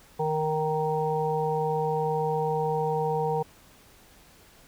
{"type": "harmonic tone", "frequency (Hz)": 155.56, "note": "D#3", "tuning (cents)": 0, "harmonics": [1, 3, 5, 6], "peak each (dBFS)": [-31, -27, -30, -32], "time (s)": [0.19, 3.43], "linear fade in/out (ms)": 10, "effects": ["pink hiss -55 dBFS RMS until 4.67 s"]}